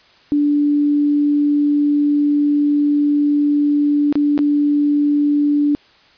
sine tone with dropouts, 291.7 Hz, D4, 12 cents flat, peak -12 dBFS, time 0.32-5.75 s, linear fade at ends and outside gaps 0 ms, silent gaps 4.126-4.155 / 4.378-4.39 s, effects white hiss -50 dBFS RMS until 6.17 s + resampled to 11025 Hz

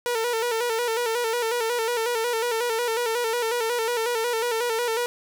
sawtooth tone with vibrato, 466.2 Hz, A#4, in tune, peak -19 dBFS, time 0.06-5.06 s, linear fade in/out 0 ms, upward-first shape square, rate 5.5 Hz, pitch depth 65 cents each way, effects none

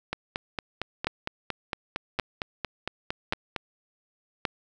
two click trains, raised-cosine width 0.3 ms, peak -9 / -13 dBFS, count 4 / 16, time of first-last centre 1.07-4.452 / 0.13-3.562 s, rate 0.887 / 4.37 Hz, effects none

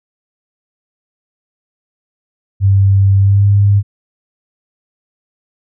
sine tone with pitch glide, 98 to 100.93 Hz, G2 to G#2, 0 to -49 cents, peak -6 dBFS, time 2.6-3.83 s, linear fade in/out 50 ms, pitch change +51 cents, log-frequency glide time 3.19-3.46 s, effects none

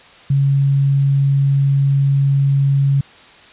sine tone, 138.59 Hz, C#3, in tune, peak -11 dBFS, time 0.3-3.01 s, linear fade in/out 5 ms, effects white hiss -43 dBFS RMS until 3.52 s + resampled to 8000 Hz

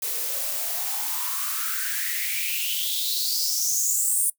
blue noise with high-pass filter sweep, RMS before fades -26 dBFS, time 0.02-4.3 s, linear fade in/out 5 ms, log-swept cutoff 410 to 9400 Hz, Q 7.1, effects noise-tail reverb RT60 0.1 s tail -20 dB re dry

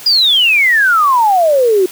sine exponential sweep, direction down, 4978 to 357.6 Hz, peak -7 dBFS, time 0.06-1.86 s, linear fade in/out 5 ms, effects white hiss -32 dBFS RMS until 1.91 s + high-pass 150 Hz 12 dB/octave

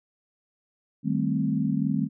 sine chord, A half-diminished seventh, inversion second, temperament equal, 155.56 / 196 / 220 / 261.6 Hz, Eb3 / G3 / A3 / C4, 0 / 0 / 0 / 0 cents, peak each -28 dBFS, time 1.03-2.09 s, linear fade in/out 50 ms, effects none

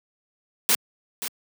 white noise with echo, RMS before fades -19 dBFS, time 0.69-0.75 s, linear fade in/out 0 ms, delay 530 ms, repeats 1, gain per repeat -11 dB, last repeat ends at 1.28 s, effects high-pass 150 Hz 12 dB/octave

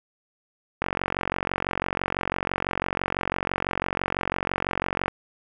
click train, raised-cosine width 0.5 ms, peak -9 dBFS, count 197, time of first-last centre 0.82-5.081 s, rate 46 Hz, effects none

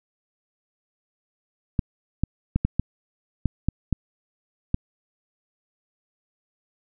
clicks, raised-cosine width 5 ms, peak -8 dBFS, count 9, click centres 1.792 / 2.236 / 2.56 / 2.65 / 2.796 / 3.457 / 3.686 / 3.927 / 4.744 s, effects none

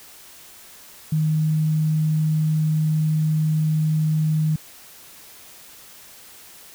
sine tone, 155.56 Hz, D#3, in tune, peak -17 dBFS, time 1.12-4.56 s, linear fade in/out 5 ms, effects white hiss -45 dBFS RMS until 6.74 s

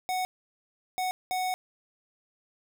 square tone bursts at uneven times, 740 Hz, F#5, in tune, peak -28 dBFS, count 3, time 0.09-0.25 / 0.98-1.11 / 1.31-1.54 s, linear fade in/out 0 ms, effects none

